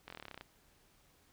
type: slowing click train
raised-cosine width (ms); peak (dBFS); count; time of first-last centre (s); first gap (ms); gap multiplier
0.3; -30; 13; 0.08-0.411; 22; 1.04
effects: pink hiss -68 dBFS RMS until 1.32 s